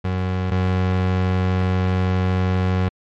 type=tone pair in turn; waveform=30% pulse; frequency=92.5 / 92.5 Hz; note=F#2 / F#2; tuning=0 / 0 cents; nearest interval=unison; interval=0 cents; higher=neither; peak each=-17 / -14 dBFS; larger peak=second; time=0.04-0.51 / 0.51-2.89 s; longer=second; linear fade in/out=10 ms; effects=low-pass 3000 Hz 12 dB/octave + MP3 64 kbps